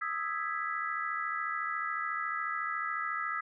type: chord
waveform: sine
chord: E major seventh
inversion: third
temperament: equal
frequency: 1244.5 / 1318.5 / 1661.2 / 1975.5 Hz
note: D#6 / E6 / G#6 / B6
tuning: 0 / 0 / 0 / 0 cents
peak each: -37 / -36 / -39 / -38 dBFS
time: 0.01-3.41 s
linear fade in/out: 10 ms
effects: none